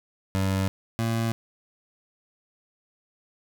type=tone pair in turn; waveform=25% pulse; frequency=96 / 114.16 Hz; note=G2 / A#2; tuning=-36 / -36 cents; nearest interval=minor third; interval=300 cents; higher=second; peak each=-19 / -20 dBFS; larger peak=first; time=0.35-0.68 / 0.99-1.32 s; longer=neither; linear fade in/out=0 ms; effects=none